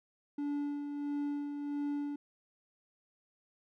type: tone with tremolo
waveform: triangle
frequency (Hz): 288.8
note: D4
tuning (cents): -29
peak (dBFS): -30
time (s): 0.38-2.16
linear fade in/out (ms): 5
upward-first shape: sine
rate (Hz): 1.5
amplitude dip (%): 45
effects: none